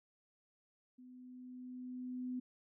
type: tone with level ramp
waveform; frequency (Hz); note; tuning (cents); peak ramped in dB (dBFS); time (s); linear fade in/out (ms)
sine; 251.7; B3; +33; -54 to -37; 0.98-2.4; 10
effects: none